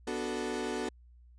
35% pulse chord, B minor seventh, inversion none, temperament equal, 246.9 / 293.7 / 370 / 440 Hz, B3 / D4 / F#4 / A4, 0 / 0 / 0 / 0 cents, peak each -37 / -39 / -36 / -36 dBFS, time 0.07-0.89 s, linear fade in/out 5 ms, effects added 60 Hz sine -54 dBFS peak until 1.38 s + resampled to 22050 Hz

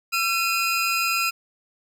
25% pulse tone pair together, 1351.7 / 2489 Hz, E6 / D#7, +43 / 0 cents, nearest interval major seventh, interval 1057 cents, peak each -20 dBFS, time 0.12-1.31 s, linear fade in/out 20 ms, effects none

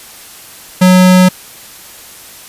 square tone, 183.7 Hz, F#3, 12 cents flat, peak -4 dBFS, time 0.81-1.29 s, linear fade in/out 10 ms, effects white hiss -34 dBFS RMS until 2.48 s + resampled to 32000 Hz

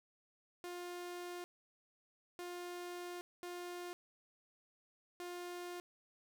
sawtooth tone bursts at uneven times, 353.4 Hz, F4, 21 cents sharp, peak -40 dBFS, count 4, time 0.64-1.44 / 2.39-3.21 / 3.43-3.93 / 5.2-5.8 s, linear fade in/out 0 ms, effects none

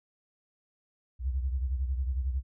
sine beating tone pair, 64.1 / 75.1 Hz, C2 / D2, -35 / +39 cents, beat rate 11 Hz, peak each -28 / -36 dBFS, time 1.19-2.43 s, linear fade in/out 50 ms, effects none

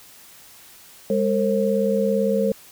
sine tone cluster, 202.6 / 457.2 / 535 Hz, G#3 / A#4 / C5, -43 / -34 / +38 cents, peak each -22 dBFS, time 1.1-2.52 s, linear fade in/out 2 ms, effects white hiss -47 dBFS RMS until 2.71 s

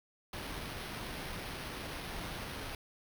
pink noise with sample-and-hold, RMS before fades -42 dBFS, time 0.33-2.75 s, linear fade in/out 2 ms, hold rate 7350 Hz, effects none

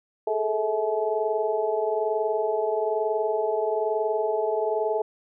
sine tone cluster, 418.8 / 439.9 / 648 / 856 Hz, G#4 / A4 / E5 / A5, +15 / 0 / -30 / -48 cents, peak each -29 / -26 / -28 / -30 dBFS, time 0.27-5.02 s, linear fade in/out 5 ms, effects none

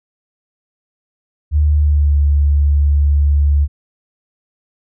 sine tone with pitch glide, 74.7 to 72.2 Hz, D2 to D2, +30 to -29 cents, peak -9 dBFS, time 1.51-3.68 s, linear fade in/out 50 ms, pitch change -59 cents, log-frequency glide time 1.76-2.16 s, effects none

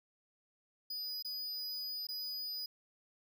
square tone with dropouts, 4951 Hz, D#8, 9 cents flat, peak -39 dBFS, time 0.9-2.66 s, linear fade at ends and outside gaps 5 ms, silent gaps 1.225-1.247 / 2.07-2.087 s, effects none

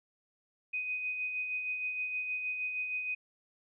sine tone with tremolo, 2500 Hz, D#7, 8 cents sharp, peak -31 dBFS, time 0.73-3.15 s, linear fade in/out 10 ms, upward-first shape sine, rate 6.4 Hz, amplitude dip 40%, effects none

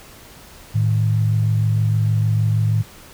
sine tone pair together, 109.11 / 155.56 Hz, A2 / D#3, -14 / 0 cents, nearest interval tritone, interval 614 cents, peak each -15 / -23 dBFS, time 0.74-2.83 s, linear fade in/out 20 ms, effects pink hiss -43 dBFS RMS until 3.13 s

